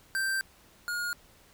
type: tone pair in turn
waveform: square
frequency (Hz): 1567 / 1431.9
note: G6 / F6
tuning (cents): -1 / +43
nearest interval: major second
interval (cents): 156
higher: first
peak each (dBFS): -28 / -31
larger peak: first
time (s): 0.15-0.41 / 0.88-1.13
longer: first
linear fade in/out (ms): 0
effects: pink hiss -59 dBFS RMS until 1.53 s